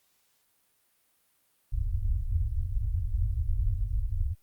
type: low-pass noise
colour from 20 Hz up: pink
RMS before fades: -28 dBFS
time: 1.72-4.35 s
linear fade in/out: 20 ms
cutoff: 110 Hz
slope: 96 dB/octave
effects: white hiss -70 dBFS RMS until 4.42 s + Opus 48 kbps